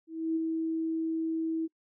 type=tone with ADSR envelope; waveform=sine; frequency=323.8 Hz; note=E4; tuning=31 cents flat; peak=-25 dBFS; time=0.07-1.68 s; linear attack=290 ms; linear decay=21 ms; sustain=-3 dB; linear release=30 ms; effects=noise-tail reverb RT60 0.1 s tail -26 dB re dry